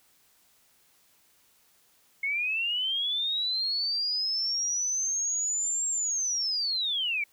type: linear two-way sweep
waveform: sine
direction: up then down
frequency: 2164 to 7510 to 2240 Hz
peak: -26 dBFS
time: 2.23-7.24 s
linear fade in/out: 5 ms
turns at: 5.89 s
effects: white hiss -64 dBFS RMS until 7.32 s